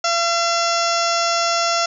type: harmonic tone with a mistuned harmonic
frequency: 680 Hz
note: F5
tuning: 46 cents flat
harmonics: 1 / 2 / 3 / 4 / 5 / 6 / 7 / 8 / 9 / 10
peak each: -21 / -21 / -30 / -28 / -30 / -31 / -30 / -25 / -30 / -30 dBFS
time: 0.04-1.86 s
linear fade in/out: 5 ms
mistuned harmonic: 6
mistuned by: +42 cents
effects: none

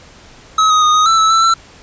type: tone with pitch steps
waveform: square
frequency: 1281 / 1255 / 1235 / 1251 / 1328 / 1306 / 1329 / 1341 Hz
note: E6 / D#6 / D#6 / D#6 / E6 / E6 / E6 / E6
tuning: -50 / +15 / -13 / +9 / +12 / -17 / +14 / +29 cents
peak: -9 dBFS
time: 0.58-1.54 s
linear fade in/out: 5 ms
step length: 120 ms
effects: pink hiss -41 dBFS RMS until 1.82 s + resampled to 16000 Hz

